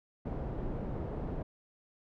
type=low-pass noise; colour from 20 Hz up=pink; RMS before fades=-37 dBFS; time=0.25-1.43 s; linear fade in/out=10 ms; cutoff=590 Hz; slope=12 dB/octave; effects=none